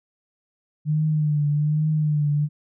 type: tone with vibrato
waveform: sine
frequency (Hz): 150.8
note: D3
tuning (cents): +46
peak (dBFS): -18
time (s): 0.85-2.49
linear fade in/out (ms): 50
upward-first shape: triangle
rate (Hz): 1.2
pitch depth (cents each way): 58
effects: none